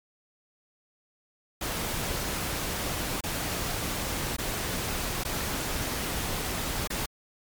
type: noise with dropouts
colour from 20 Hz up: pink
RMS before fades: -31 dBFS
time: 1.61-7.06 s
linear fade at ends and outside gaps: 5 ms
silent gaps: 3.208-3.236 / 4.366-4.383 / 5.237-5.249 / 6.875-6.902 s
effects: MP3 96 kbps